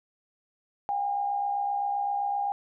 sine tone pair together, 740 / 807.7 Hz, F#5 / G#5, 0 / -48 cents, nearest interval major second, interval 152 cents, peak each -36 / -26 dBFS, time 0.89-2.52 s, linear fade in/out 0 ms, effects none

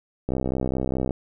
click train, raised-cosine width 2 ms, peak -12 dBFS, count 54, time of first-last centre 0.29-1.108 s, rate 64.8 Hz, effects none

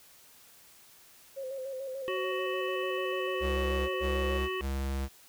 sine tone with vibrato, 531 Hz, C5, 25 cents sharp, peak -35 dBFS, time 1.36-4.39 s, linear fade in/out 20 ms, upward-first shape square, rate 6.8 Hz, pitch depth 43 cents each way
harmonic tone, 373.6 Hz, F#4, 17 cents sharp, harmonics 1 / 3 / 5 / 7 / 8, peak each -33 / -38 / -40 / -41 / -42 dBFS, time 2.08-4.61 s, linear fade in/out 0 ms
square tone bursts, 67.7 Hz, C#2, 40 cents flat, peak -31 dBFS, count 3, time 3.4-5.09 s, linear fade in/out 50 ms, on 490 ms, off 110 ms
effects white hiss -57 dBFS RMS until 5.28 s

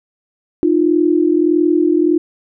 sine tone pair together, 307.6 / 349.2 Hz, D#4 / F4, -20 / 0 cents, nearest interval major second, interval 220 cents, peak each -13 dBFS, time 0.63-2.18 s, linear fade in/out 0 ms, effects none

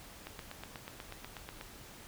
click train, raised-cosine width 0.3 ms, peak -27 dBFS, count 12, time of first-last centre 0.27-1.611 s, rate 8.2 Hz, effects pink hiss -52 dBFS RMS until 2.07 s

